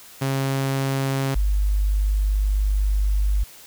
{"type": "tone pair in turn", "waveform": ["sawtooth", "sine"], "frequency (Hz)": [135.5, 50.24], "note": ["C#3", "G1"], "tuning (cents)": [-39, 43], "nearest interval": "octave + perfect fourth", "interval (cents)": 1718, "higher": "first", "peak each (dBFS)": [-17, -17], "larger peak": "neither", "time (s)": [[0.21, 1.35], [1.35, 3.44]], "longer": "second", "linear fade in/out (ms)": 10, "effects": ["white hiss -45 dBFS RMS until 3.66 s"]}